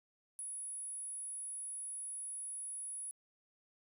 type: tone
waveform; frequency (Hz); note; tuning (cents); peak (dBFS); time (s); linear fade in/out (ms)
sine; 10240; D#9; +49; -39; 0.39-3.11; 0
effects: tanh soft clip ceiling -39 dBFS + 12-bit